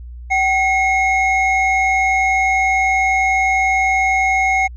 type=tone pair together; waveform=triangle; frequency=765 / 2164 Hz; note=G5 / C#7; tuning=-42 / -42 cents; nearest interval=octave + tritone; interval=1800 cents; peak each=-14 dBFS; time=0.3-4.68 s; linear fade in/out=20 ms; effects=added 60 Hz sine -30 dBFS peak until 4.76 s + resampled to 22050 Hz